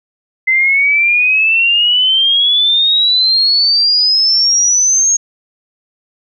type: exponential sweep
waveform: sine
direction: up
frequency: 2051 to 6590 Hz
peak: -8 dBFS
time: 0.47-5.17 s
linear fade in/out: 10 ms
effects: none